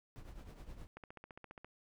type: noise with tremolo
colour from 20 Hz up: brown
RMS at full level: -47 dBFS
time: 0.16-0.87 s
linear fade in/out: 0 ms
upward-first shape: triangle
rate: 9.6 Hz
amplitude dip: 75%
type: click train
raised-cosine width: 0.5 ms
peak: -35 dBFS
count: 11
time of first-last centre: 0.97-1.646 s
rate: 14.8 Hz
effects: none